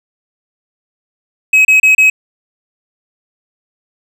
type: tone bursts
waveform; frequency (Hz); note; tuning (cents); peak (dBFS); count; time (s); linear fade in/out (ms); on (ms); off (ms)
triangle; 2551; D#7; +43; -3; 4; 1.53-2.1; 5; 120; 30
effects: none